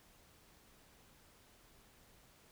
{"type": "silence", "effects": ["pink hiss -65 dBFS RMS until 2.51 s"]}